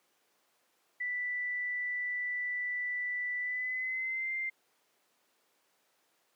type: tone with pitch glide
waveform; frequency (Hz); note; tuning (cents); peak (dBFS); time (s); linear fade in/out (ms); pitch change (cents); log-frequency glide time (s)
sine; 1975.5 to 2093; B6 to C7; 0 to 0; -32; 1-4.5; 10; +100; 3.39-4.33
effects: pink hiss -72 dBFS RMS until 6.35 s + high-pass 400 Hz 12 dB/octave